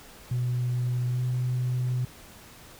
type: tone with pitch glide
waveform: sine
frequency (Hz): 123.47 to 125.41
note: B2 to B2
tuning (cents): 0 to +27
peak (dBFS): -23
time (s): 0.31-2.05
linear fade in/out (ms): 5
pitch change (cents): +27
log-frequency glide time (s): 1.07-1.2
effects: tanh soft clip ceiling -21 dBFS + pink hiss -49 dBFS RMS until 2.79 s